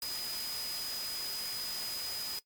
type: tone in noise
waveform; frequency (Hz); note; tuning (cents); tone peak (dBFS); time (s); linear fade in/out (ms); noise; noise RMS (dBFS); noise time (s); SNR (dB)
sine; 4978; D#8; 0; -36; 0.02-2.39; 2; white; -41; 0.02-2.39; +2
effects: noise-tail reverb RT60 0.1 s tail -19 dB re dry + MP3 96 kbps